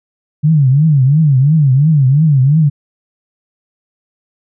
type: tone with vibrato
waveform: sine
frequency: 143.7 Hz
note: D3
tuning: 37 cents flat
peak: -6 dBFS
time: 0.43-2.7 s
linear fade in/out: 20 ms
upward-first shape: triangle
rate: 2.9 Hz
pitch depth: 230 cents each way
effects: none